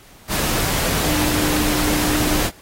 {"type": "tone in noise", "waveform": "sine", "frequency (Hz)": 301.1, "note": "D4", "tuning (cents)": 43, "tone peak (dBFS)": -21, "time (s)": [1.05, 2.44], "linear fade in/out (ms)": 50, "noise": "pink", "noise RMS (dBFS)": -21, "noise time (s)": [0.28, 2.51], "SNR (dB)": -3, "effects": ["pink hiss -47 dBFS RMS until 2.61 s", "AAC 48 kbps"]}